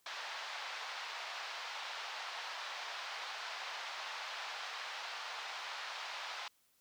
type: band-pass noise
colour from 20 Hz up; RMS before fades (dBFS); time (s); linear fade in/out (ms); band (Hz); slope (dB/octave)
pink; -44; 0.06-6.48; 2; 760 to 4900; 24
effects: white hiss -73 dBFS RMS until 6.8 s